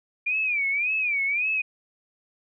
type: tone with vibrato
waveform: sine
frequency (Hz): 2385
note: D7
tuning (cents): +26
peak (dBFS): -22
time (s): 0.26-1.62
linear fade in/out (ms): 10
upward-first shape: sine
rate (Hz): 1.8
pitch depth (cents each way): 150
effects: none